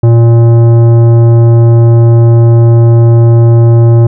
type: tone with tanh clipping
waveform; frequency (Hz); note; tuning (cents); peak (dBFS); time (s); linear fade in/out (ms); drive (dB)
triangle; 116.54; A#2; 0; -3; 0.03-4.07; 5; 17
effects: none